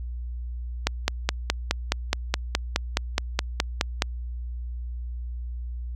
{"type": "click train", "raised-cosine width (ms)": 0.2, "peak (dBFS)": -3, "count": 16, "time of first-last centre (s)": [0.87, 4.021], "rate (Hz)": 4.76, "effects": ["added 60 Hz sine -30 dBFS peak until 5.95 s"]}